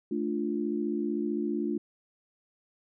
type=chord; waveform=sine; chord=D minor; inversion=second; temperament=equal; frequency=220 / 293.7 / 349.2 Hz; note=A3 / D4 / F4; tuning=0 / 0 / 0 cents; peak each=-32 dBFS; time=0.11-1.78 s; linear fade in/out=5 ms; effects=none